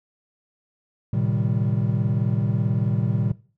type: chord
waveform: triangle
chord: A half-diminished seventh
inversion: none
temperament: equal with one note detuned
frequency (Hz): 112.51 / 130.81 / 155.56 / 196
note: A2 / C3 / Eb3 / G3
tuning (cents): +39 / 0 / 0 / 0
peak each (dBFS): -21 / -23 / -25 / -26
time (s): 1.13-3.32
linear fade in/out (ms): 5
effects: noise-tail reverb RT60 0.4 s tail -20 dB re dry